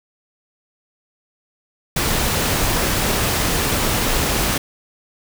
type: noise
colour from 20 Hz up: pink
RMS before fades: -19 dBFS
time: 1.96-4.58 s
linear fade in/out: 5 ms
effects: none